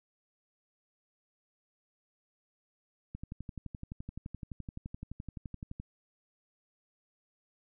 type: click train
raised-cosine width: 5 ms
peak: -28 dBFS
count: 32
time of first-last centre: 3.15-5.8 s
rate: 11.7 Hz
effects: none